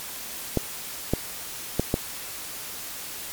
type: clicks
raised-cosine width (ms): 2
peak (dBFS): -7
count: 4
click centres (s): 0.573 / 1.136 / 1.796 / 1.941
effects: white hiss -36 dBFS RMS until 3.32 s + MP3 96 kbps